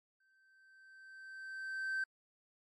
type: tone with exponential growth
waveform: triangle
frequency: 1552 Hz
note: G6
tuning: 18 cents flat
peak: -30 dBFS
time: 0.2-2.04 s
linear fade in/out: 5 ms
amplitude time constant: 400 ms
effects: tanh soft clip ceiling -27 dBFS + MP3 48 kbps